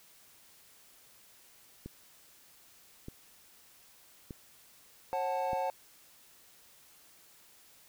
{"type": "click train", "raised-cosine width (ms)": 3, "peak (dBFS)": -29, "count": 4, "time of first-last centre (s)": [1.86, 5.532], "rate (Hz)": 0.817}
{"type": "chord", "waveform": "triangle", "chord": "F# minor", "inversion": "second", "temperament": "equal with one note detuned", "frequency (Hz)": [540.8, 740, 880], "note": ["C#5", "F#5", "A5"], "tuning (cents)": [-43, 0, 0], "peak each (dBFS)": -33, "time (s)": [5.13, 5.7], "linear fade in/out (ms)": 0}
{"effects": ["white hiss -60 dBFS RMS until 7.88 s"]}